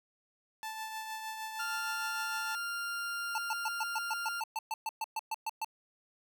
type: tone with tremolo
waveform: sawtooth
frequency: 878 Hz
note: A5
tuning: 4 cents flat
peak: -33 dBFS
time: 0.63-2.55 s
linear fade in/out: 0 ms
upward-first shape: triangle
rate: 6.5 Hz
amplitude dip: 45%
type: tone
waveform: 40% pulse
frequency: 1396.9 Hz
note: F6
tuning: in tune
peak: -34 dBFS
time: 1.59-4.41 s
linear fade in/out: 10 ms
type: tone bursts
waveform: square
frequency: 884 Hz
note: A5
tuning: 8 cents sharp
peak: -33 dBFS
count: 16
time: 3.35-5.646 s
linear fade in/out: 2 ms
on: 31 ms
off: 120 ms
effects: none